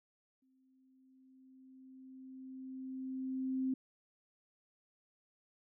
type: tone with exponential growth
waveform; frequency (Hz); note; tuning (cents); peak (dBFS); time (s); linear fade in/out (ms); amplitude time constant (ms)
sine; 261.6; C4; 0; -31; 0.42-3.74; 5; 720
effects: none